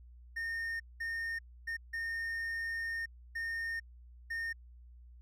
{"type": "tone bursts at uneven times", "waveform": "triangle", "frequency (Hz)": 1831, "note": "A#6", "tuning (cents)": -32, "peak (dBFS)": -33, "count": 6, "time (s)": [[0.36, 0.8], [1, 1.39], [1.67, 1.77], [1.93, 3.06], [3.35, 3.8], [4.3, 4.53]], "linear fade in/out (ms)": 10, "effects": ["added 60 Hz sine -52 dBFS peak until 5.21 s"]}